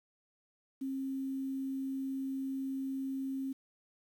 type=tone with quantisation; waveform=sine; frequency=268.2 Hz; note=C4; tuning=43 cents sharp; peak=-34 dBFS; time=0.81-3.53 s; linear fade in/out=10 ms; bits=10; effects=none